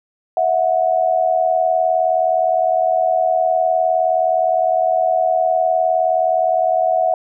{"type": "tone pair together", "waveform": "sine", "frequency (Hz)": [650.5, 730], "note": ["E5", "F#5"], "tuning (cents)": [-23, -24], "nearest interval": "major second", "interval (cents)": 199, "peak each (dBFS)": -16, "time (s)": [0.37, 7.14], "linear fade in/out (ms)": 2, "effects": []}